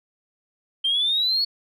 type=exponential sweep; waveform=sine; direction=up; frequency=3136 to 4435 Hz; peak=-18 dBFS; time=0.84-1.45 s; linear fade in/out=10 ms; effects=tanh soft clip ceiling -14 dBFS